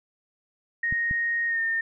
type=tone with pitch glide; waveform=sine; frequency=1864.7 to 1820 Hz; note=A#6 to A#6; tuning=0 to -42 cents; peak=-23 dBFS; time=0.83-1.81 s; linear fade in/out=5 ms; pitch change=-42 cents; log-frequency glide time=1.47-1.61 s
type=clicks; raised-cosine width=5 ms; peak=-21 dBFS; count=2; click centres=0.925 / 1.111 s
effects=none